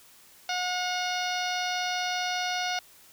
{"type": "harmonic tone with a mistuned harmonic", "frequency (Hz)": 725, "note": "F#5", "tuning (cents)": -35, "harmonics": [1, 2, 3, 4, 5, 6, 7, 8], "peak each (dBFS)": [-31, -34, -36, -37, -38, -39, -39, -40], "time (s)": [0.49, 2.79], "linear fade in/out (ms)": 2, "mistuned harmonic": 4, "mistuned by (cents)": -24, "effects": ["white hiss -55 dBFS RMS until 3.12 s"]}